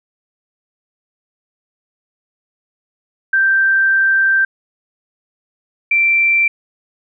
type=tone pair in turn; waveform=sine; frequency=1568 / 2349 Hz; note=G6 / D7; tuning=0 / 0 cents; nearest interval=perfect fifth; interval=700 cents; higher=second; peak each=-10 dBFS; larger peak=neither; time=3.33-4.45 / 5.91-6.48 s; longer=first; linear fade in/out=5 ms; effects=none